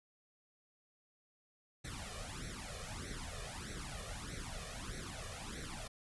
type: noise with flanger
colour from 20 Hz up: pink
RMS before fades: -45 dBFS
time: 1.84-5.88 s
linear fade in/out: 10 ms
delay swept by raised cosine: 0.5 to 1.7 ms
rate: 1.6 Hz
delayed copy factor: +0.9
effects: resampled to 24000 Hz